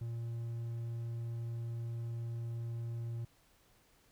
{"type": "tone", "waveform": "triangle", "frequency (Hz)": 116.54, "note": "A#2", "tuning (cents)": 0, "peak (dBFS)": -35, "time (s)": [0.01, 3.25], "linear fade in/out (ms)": 5, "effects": ["pink hiss -68 dBFS RMS until 4.11 s"]}